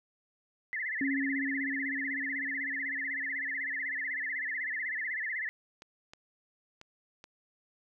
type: tone with vibrato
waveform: sine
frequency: 1900 Hz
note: A#6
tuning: 33 cents sharp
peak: -32 dBFS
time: 0.73-5.49 s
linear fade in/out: 0 ms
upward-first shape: sine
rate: 16 Hz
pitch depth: 170 cents each way
type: tone with exponential decay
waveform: sine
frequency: 273.9 Hz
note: C#4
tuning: 21 cents flat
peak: -28 dBFS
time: 1.01-5.15 s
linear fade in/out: 2 ms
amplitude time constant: 900 ms
type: clicks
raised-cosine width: 0.2 ms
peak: -31 dBFS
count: 4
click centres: 5.821 / 6.135 / 6.814 / 7.241 s
effects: none